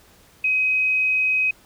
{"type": "tone", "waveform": "sine", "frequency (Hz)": 2527, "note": "D#7", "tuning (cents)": 26, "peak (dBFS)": -17, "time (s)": [0.44, 1.51], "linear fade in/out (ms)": 5, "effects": ["pink hiss -53 dBFS RMS until 1.65 s"]}